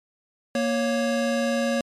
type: tone pair together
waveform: square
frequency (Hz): 234.7 / 554.4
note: A#3 / C#5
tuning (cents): +12 / 0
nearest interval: octave + minor third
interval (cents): 1488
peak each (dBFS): -25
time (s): 0.55-1.81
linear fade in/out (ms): 2
effects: low-pass 8000 Hz 12 dB/octave + MP3 96 kbps